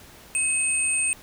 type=tone pair together; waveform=sine; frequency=2565 / 8628 Hz; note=E7 / C#9; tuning=-48 / -48 cents; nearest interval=octave + major sixth; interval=2100 cents; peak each=-26 / -22 dBFS; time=0.35-1.13 s; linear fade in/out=0 ms; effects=pink hiss -48 dBFS RMS until 1.22 s